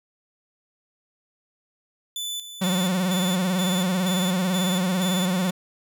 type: tone with tremolo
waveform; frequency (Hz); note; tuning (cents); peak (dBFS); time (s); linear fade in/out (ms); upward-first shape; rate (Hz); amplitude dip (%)
sawtooth; 3495; A7; -12; -25; 2.16-5.5; 2; square; 2.1; 65
type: tone with vibrato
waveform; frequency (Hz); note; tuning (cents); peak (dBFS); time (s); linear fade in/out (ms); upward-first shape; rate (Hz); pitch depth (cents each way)
45% pulse; 183.6; F#3; -13; -21; 2.61-5.51; 10; sine; 18; 80
effects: none